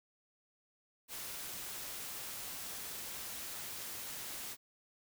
white noise, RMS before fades -44 dBFS, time 1.08-4.57 s, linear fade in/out 50 ms, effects none

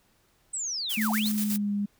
sine linear two-way sweep, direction down then up, 8220 to 670 to 4526 Hz, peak -29 dBFS, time 0.53-1.29 s, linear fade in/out 10 ms, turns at 1.11 s
blue noise with tremolo, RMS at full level -32 dBFS, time 0.89-1.58 s, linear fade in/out 20 ms, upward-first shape square, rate 8.2 Hz, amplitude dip 55%
sine tone with pitch glide, 216.9 to 203.5 Hz, A3 to G#3, -25 to -35 cents, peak -25 dBFS, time 0.97-1.86 s, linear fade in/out 10 ms, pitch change -110 cents, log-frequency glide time 1.08-1.72 s
effects pink hiss -66 dBFS RMS until 1.99 s

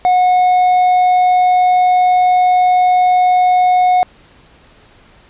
triangle tone, 729 Hz, F#5, 26 cents flat, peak -6 dBFS, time 0.05-4.03 s, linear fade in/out 0 ms, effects pink hiss -46 dBFS RMS until 5.29 s + resampled to 8000 Hz

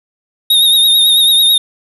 square tone with vibrato, 3717 Hz, A#7, 6 cents flat, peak -7 dBFS, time 0.5-1.58 s, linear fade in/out 5 ms, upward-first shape triangle, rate 9.1 Hz, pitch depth 52 cents each way, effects none

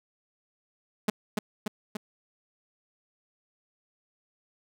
sawtooth tone with echo, 211.7 Hz, G#3, 33 cents sharp, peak -18 dBFS, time 1.08-1.1 s, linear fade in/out 5 ms, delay 290 ms, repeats 3, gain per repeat -3 dB, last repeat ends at 1.97 s, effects none

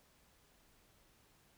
silence, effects pink hiss -69 dBFS RMS until 1.57 s

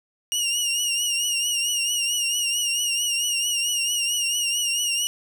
20% pulse tone with vibrato, 2849 Hz, F7, 34 cents sharp, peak -16 dBFS, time 0.32-5.07 s, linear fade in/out 0 ms, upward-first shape triangle, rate 4.5 Hz, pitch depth 71 cents each way, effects none

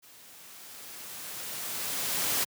white noise with level ramp, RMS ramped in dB -54 to -27 dBFS, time 0.02-2.45 s, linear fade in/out 20 ms, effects high-pass 100 Hz 12 dB/octave

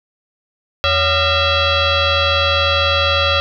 sine tone with frequency modulation, 1376 Hz, F6, 26 cents flat, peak -12 dBFS, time 0.84-3.4 s, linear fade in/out 0 ms, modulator 646 Hz, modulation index 4.1, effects none

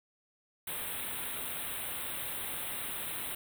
white band-stop noise, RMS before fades -38 dBFS, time 0.67-3.35 s, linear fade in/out 5 ms, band 3900 to 8400 Hz, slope 96 dB/octave, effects none

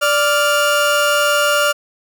30% pulse tone pair together, 585.2 / 1400 Hz, D5 / F6, -6 / +4 cents, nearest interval octave + minor third, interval 1510 cents, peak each -13 dBFS, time 0.01-1.73 s, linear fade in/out 20 ms, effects none

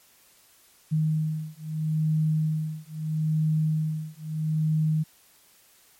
sine beating tone pair, 155.56 / 156.33 Hz, D#3 / D#3, 0 / +9 cents, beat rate 0.77 Hz, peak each -26 dBFS, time 0.91-5.04 s, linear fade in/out 20 ms, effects white hiss -58 dBFS RMS until 5.99 s + MP3 64 kbps

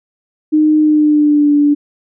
sine tone with pitch glide, 306.8 to 291.3 Hz, D#4 to D4, -24 to -14 cents, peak -7 dBFS, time 0.52-1.75 s, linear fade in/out 20 ms, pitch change -90 cents, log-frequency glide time 0.79-1.53 s, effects none

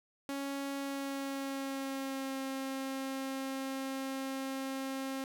sawtooth tone with pitch glide, 277.2 to 267.9 Hz, C#4 to C4, 0 to +41 cents, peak -32 dBFS, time 0.29-5.24 s, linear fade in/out 0 ms, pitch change -59 cents, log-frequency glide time 0.76-2.39 s, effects 11-bit

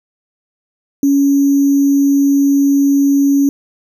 sine tone with sample-and-hold, 280 Hz, C#4, 18 cents sharp, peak -8 dBFS, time 1.03-3.49 s, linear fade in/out 2 ms, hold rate 6300 Hz, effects none

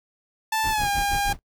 sawtooth tone with pitch glide, 880 to 807 Hz, A5 to G#5, 0 to -50 cents, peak -18 dBFS, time 0.52-1.33 s, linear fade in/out 5 ms, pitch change -150 cents, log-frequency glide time 0.7-0.88 s
brown noise with tremolo, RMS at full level -29 dBFS, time 0.64-1.39 s, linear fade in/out 0 ms, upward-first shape sine, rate 6.4 Hz, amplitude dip 95%
effects noise-tail reverb RT60 0.1 s tail -23 dB re dry

